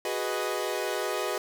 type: chord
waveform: sawtooth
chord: G# minor seventh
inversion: third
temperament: equal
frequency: 370 / 415.3 / 493.9 / 622.3 Hz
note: F#4 / G#4 / B4 / D#5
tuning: 0 / 0 / 0 / 0 cents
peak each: -30 dBFS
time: 0.05-1.38 s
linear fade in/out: 2 ms
effects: none